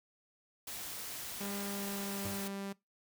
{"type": "noise", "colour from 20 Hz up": "white", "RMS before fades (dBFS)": -43, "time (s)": [0.67, 2.48], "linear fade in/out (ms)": 5}
{"type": "tone with pitch glide", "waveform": "sawtooth", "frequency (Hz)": [200.8, 197.35], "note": ["G3", "G3"], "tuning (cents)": [42, 12], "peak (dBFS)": -35, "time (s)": [1.4, 2.73], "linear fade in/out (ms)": 10, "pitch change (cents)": -30, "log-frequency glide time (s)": [1.61, 2.48]}
{"type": "tone with exponential decay", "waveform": "sawtooth", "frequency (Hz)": 99.9, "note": "G2", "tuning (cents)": 33, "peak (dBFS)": -33, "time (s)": [2.25, 2.51], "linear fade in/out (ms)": 5, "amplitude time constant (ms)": 56}
{"effects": ["noise-tail reverb RT60 0.2 s tail -22 dB re dry"]}